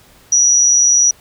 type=tone with amplitude modulation; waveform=sine; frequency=5830 Hz; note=F#8; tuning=26 cents flat; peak=-5 dBFS; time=0.32-1.11 s; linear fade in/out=5 ms; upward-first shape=sine; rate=140 Hz; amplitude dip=65%; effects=pink hiss -47 dBFS RMS until 1.2 s